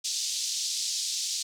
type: band-pass noise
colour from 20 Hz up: white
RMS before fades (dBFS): -31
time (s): 0.04-1.43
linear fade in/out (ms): 10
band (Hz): 3900 to 6800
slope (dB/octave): 24
effects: none